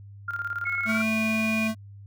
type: tone with tremolo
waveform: sine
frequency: 1400 Hz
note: F6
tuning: 4 cents sharp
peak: -26 dBFS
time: 0.28-1.02 s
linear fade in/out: 5 ms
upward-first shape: square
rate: 18 Hz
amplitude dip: 65%
type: tone with pitch glide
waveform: sine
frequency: 2188 to 2442 Hz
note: C#7 to D#7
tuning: -23 to -33 cents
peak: -27 dBFS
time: 0.65-1.68 s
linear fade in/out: 10 ms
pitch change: +190 cents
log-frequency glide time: 0.86-1.07 s
type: tone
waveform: square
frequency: 220 Hz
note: A3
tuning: in tune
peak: -25 dBFS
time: 0.85-1.75 s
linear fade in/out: 50 ms
effects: added 100 Hz sine -42 dBFS peak until 2.06 s